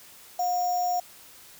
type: tone with sample-and-hold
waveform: sine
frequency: 718 Hz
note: F5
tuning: 48 cents sharp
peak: -23 dBFS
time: 0.39-1 s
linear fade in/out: 5 ms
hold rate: 6300 Hz
effects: white hiss -50 dBFS RMS until 1.59 s